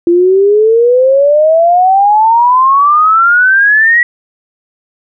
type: exponential sweep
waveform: sine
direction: up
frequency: 338.9 to 1941 Hz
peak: -4 dBFS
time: 0.07-4.03 s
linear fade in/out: 2 ms
effects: none